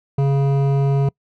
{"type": "tone with hard clipping", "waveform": "sine", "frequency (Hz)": 138.59, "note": "C#3", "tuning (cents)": 0, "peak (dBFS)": -16, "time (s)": [0.18, 1.09], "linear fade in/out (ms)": 5, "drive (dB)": 12, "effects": ["noise-tail reverb RT60 0.1 s tail -26 dB re dry"]}